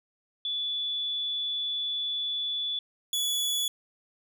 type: tone pair in turn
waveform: sine / sawtooth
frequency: 3450 / 3412 Hz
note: A7 / G#7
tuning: -35 / +46 cents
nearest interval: unison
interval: 19 cents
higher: first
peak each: -28 / -23 dBFS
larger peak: second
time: 0.45-2.79 / 3.13-3.68 s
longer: first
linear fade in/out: 2 ms
effects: none